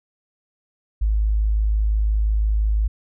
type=tone; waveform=sine; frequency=52.9 Hz; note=G#1; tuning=33 cents sharp; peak=-16 dBFS; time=1.01-2.88 s; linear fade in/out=10 ms; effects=none